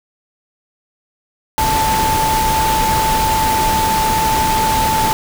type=tone in noise; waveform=sine; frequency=880 Hz; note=A5; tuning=in tune; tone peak=-14 dBFS; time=1.58-5.13 s; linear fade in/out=0 ms; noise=pink; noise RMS=-19 dBFS; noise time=1.58-5.13 s; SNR=+2 dB; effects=none